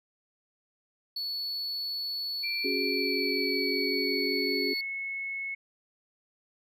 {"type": "tone", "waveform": "triangle", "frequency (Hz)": 4423, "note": "C#8", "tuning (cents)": -5, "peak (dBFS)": -30, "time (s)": [1.16, 4.81], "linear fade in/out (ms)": 5}
{"type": "tone with pitch glide", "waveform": "sine", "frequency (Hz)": [2349, 2192], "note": ["D7", "C#7"], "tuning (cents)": [0, -20], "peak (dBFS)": -32, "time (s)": [2.43, 5.55], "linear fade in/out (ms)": 10, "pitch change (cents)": -120, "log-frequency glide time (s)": [2.87, 4.7]}
{"type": "chord", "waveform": "sine", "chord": "C# suspended fourth", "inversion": "none", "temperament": "equal", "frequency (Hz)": [277.2, 370, 415.3], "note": ["C#4", "F#4", "G#4"], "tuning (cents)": [0, 0, 0], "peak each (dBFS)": -33, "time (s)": [2.64, 4.74], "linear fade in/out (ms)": 10}
{"effects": []}